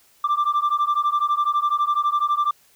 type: beating tone pair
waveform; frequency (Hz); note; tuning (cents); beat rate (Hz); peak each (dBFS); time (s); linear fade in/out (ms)
sine; 1174.7 / 1186.7; D6 / D6; 0 / +18; 12; -19 / -19; 0.24-2.51; 5
effects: tanh soft clip ceiling -15 dBFS + white hiss -57 dBFS RMS until 2.75 s